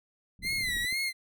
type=low-pass noise; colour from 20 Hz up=pink; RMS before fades=-44 dBFS; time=0.39-0.86 s; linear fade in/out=5 ms; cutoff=220 Hz; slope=24 dB/octave
type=tone with vibrato; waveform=30% pulse; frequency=2034 Hz; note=C7; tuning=50 cents flat; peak=-26 dBFS; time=0.42-1.13 s; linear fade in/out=50 ms; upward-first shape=sine; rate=2.1 Hz; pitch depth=110 cents each way
type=click train; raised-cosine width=3 ms; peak=-33 dBFS; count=7; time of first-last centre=0.45-0.926 s; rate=12.6 Hz
effects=none